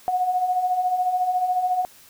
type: beating tone pair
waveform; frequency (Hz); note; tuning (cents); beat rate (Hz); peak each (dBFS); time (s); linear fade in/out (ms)
sine; 719 / 733; F#5 / F#5; -50 / -16; 14; -28 / -20; 0.08-1.85; 0
effects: white hiss -50 dBFS RMS until 2.09 s